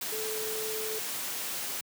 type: tone in noise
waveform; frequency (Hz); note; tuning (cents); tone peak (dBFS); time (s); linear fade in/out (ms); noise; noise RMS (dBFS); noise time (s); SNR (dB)
sine; 435.9; A4; -16; -35; 0.12-0.99; 5; white; -35; 0.01-1.81; -3
effects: high-pass 150 Hz 12 dB/octave